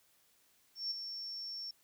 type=tone with ADSR envelope; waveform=sine; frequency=5450 Hz; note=F8; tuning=43 cents flat; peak=-32 dBFS; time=0.75-1.71 s; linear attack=160 ms; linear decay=13 ms; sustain=-8 dB; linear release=4 ms; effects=tanh soft clip ceiling -28 dBFS + white hiss -70 dBFS RMS until 1.83 s